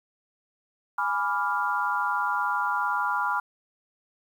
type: chord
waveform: sine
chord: G# diminished seventh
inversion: none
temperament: equal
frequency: 830.6 / 987.8 / 1174.7 / 1396.9 Hz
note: G#5 / B5 / D6 / F6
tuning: 0 / 0 / 0 / 0 cents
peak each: -31 / -28 / -31 / -28 dBFS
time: 0.98-3.4 s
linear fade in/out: 5 ms
effects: 9-bit